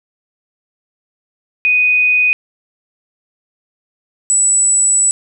sine tone pair in turn, 2489 / 7902 Hz, D#7 / B8, 0 / 0 cents, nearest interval octave + minor sixth, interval 2000 cents, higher second, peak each -9 dBFS, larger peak neither, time 1.65-2.33 / 4.3-5.11 s, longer second, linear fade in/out 0 ms, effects none

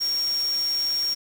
sine tone in noise, 5550 Hz, F8, 12 cents flat, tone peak -22 dBFS, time 0-1.15 s, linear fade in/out 20 ms, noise white, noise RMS -38 dBFS, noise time 0-1.15 s, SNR +13 dB, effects none

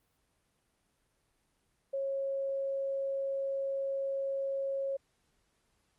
sine tone, 546 Hz, C#5, 26 cents flat, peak -31 dBFS, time 1.93-4.97 s, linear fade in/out 10 ms, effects pink hiss -75 dBFS RMS until 5.98 s + Opus 32 kbps

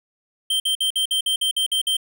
square tone bursts, 3136 Hz, G7, in tune, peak -19 dBFS, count 10, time 0.5-1.968 s, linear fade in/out 5 ms, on 100 ms, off 52 ms, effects none

